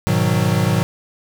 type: chord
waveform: square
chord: G# minor seventh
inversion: none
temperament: equal with one note detuned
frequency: 103.83 / 123.47 / 156.83 / 185 Hz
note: G#2 / B2 / D#3 / F#3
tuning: 0 / 0 / +14 / 0 cents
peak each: -21 dBFS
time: 0.07-0.83 s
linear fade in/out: 0 ms
effects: none